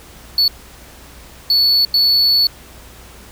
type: tone bursts at uneven times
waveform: triangle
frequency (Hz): 4435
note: C#8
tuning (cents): 0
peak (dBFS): -9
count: 3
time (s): 0.38-0.48 / 1.5-1.85 / 1.94-2.47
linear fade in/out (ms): 2
effects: added 60 Hz sine -43 dBFS peak until 3.31 s + pink hiss -41 dBFS RMS until 3.31 s